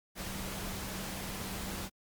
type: tone in noise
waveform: sine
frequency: 192.3 Hz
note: G3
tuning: 33 cents flat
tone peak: -45 dBFS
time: 0.15-1.9 s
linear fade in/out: 50 ms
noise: pink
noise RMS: -40 dBFS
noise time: 0.15-1.9 s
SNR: -8 dB
effects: Opus 48 kbps